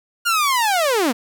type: linear sweep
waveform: sawtooth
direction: down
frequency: 1433 to 216 Hz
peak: -12 dBFS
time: 0.25-1.13 s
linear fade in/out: 20 ms
effects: 8-bit